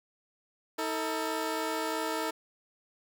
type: tone pair together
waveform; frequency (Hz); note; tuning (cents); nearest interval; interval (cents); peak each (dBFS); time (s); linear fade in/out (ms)
15% pulse; 319 / 446.9; D#4 / A4; +43 / +27; tritone; 584; -27; 0.78-2.31; 10
effects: none